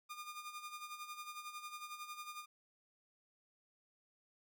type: tone with tremolo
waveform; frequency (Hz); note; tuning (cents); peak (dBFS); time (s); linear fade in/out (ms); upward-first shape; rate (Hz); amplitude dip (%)
sawtooth; 1213; D#6; -44; -40; 0.09-2.46; 20; sine; 11; 65
effects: none